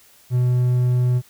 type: tone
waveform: triangle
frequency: 124.3 Hz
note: B2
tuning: 12 cents sharp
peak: -13 dBFS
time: 0.3-1.22 s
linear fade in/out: 50 ms
effects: white hiss -52 dBFS RMS until 1.29 s

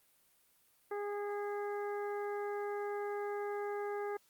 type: harmonic tone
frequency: 410 Hz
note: G#4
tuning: 22 cents flat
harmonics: 1 / 2 / 3 / 4 / 5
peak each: -37 / -43 / -48 / -50 / -54 dBFS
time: 0.91-4.17 s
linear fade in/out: 5 ms
effects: white hiss -70 dBFS RMS until 4.29 s + Opus 32 kbps

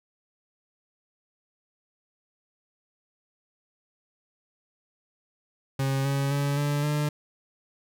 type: tone with pitch steps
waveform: 40% pulse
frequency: 135.5 / 138.67 / 141.91 / 145.23 / 148.62 Hz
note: C#3 / C#3 / C#3 / D3 / D3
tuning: -39 / +1 / +41 / -19 / +21 cents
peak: -23 dBFS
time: 5.79-7.09 s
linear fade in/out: 5 ms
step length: 260 ms
effects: none

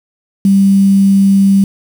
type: tone with quantisation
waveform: sine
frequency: 196 Hz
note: G3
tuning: in tune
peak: -5 dBFS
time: 0.45-1.64 s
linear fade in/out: 2 ms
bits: 5
effects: none

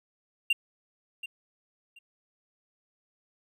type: tone with echo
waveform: triangle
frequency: 2776 Hz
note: F7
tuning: 11 cents flat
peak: -19 dBFS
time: 0.5-0.53 s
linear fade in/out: 5 ms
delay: 730 ms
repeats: 2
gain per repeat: -14 dB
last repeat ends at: 1.99 s
effects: none

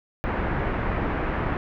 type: low-pass noise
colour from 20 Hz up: pink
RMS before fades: -26 dBFS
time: 0.24-1.57 s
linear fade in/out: 0 ms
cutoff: 2000 Hz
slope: 24 dB/octave
effects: none

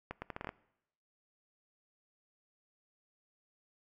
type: accelerating click train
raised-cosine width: 0.5 ms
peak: -24 dBFS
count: 8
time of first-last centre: 0.11-0.491 s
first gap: 110 ms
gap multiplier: 0.75
effects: noise-tail reverb RT60 0.8 s tail -21 dB re dry

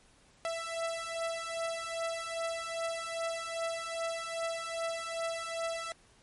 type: beating tone pair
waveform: sawtooth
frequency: 662 / 664.5 Hz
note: E5 / E5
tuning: +7 / +14 cents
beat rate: 2.5 Hz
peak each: -33 / -33 dBFS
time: 0.45-5.92 s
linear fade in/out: 0 ms
effects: pink hiss -63 dBFS RMS until 6.22 s + MP3 48 kbps

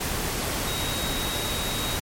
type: tone in noise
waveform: sine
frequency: 3792 Hz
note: A#7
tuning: 29 cents sharp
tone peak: -32 dBFS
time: 0.67-1.97 s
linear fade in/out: 10 ms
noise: pink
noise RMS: -28 dBFS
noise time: 0-2 s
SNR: -7 dB
effects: MP3 64 kbps

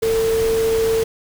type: tone in noise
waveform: sine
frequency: 450 Hz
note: A4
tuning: 39 cents sharp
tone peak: -15 dBFS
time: 0.02-1.04 s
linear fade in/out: 10 ms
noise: pink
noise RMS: -28 dBFS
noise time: 0.02-1.04 s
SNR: +10 dB
effects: none

